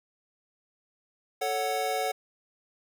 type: chord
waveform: square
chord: F# minor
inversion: first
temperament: equal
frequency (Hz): 440 / 554.4 / 740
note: A4 / C#5 / F#5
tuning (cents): 0 / 0 / 0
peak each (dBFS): -34 / -34 / -30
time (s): 1.41-2.12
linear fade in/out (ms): 10
effects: none